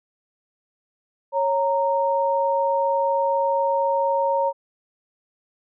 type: tone pair together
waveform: sine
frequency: 551.2 / 927 Hz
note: C#5 / A#5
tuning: -10 / -10 cents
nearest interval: major sixth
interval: 900 cents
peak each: -21 dBFS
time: 1.32-4.53 s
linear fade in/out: 50 ms
effects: none